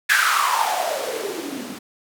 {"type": "noise with band-pass filter sweep", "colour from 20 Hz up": "blue", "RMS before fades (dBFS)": -22, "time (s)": [0.09, 1.79], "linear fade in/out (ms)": 10, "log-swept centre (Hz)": [1700, 210], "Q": 7.2, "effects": []}